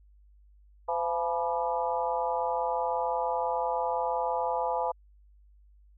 harmonic tone with a mistuned harmonic, 170.4 Hz, F3, 42 cents flat, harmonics 3 / 4 / 5 / 6 / 7, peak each -32 / -33 / -31 / -33 / -40 dBFS, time 0.88-4.92 s, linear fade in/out 10 ms, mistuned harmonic 6, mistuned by -77 cents, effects added 50 Hz sine -55 dBFS peak until 5.97 s

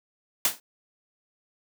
white noise with exponential decay, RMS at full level -18 dBFS, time 0.45-0.6 s, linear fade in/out 2 ms, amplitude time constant 31 ms, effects high-pass 200 Hz 12 dB/octave

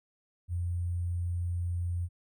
sine tone with sample-and-hold, 87.31 Hz, F2, in tune, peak -29 dBFS, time 0.48-2.09 s, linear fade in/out 50 ms, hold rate 8820 Hz, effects none

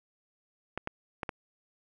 clicks, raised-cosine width 0.5 ms, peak -18 dBFS, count 4, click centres 0.776 / 0.874 / 1.232 / 1.292 s, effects none

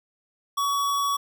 square tone, 1128 Hz, C#6, 30 cents sharp, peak -23 dBFS, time 0.57-1.17 s, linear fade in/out 10 ms, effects none

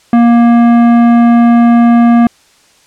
sine tone with tanh clipping, 235.6 Hz, A#3, 19 cents sharp, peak -5 dBFS, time 0.13-2.27 s, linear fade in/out 2 ms, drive 14 dB, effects white hiss -47 dBFS RMS until 2.86 s + low-pass 8000 Hz 12 dB/octave

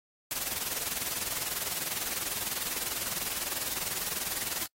white noise with tremolo, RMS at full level -31 dBFS, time 0.31-4.66 s, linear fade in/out 0 ms, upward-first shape sine, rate 20 Hz, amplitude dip 65%, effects noise-tail reverb RT60 0.1 s tail -25 dB re dry + AAC 48 kbps

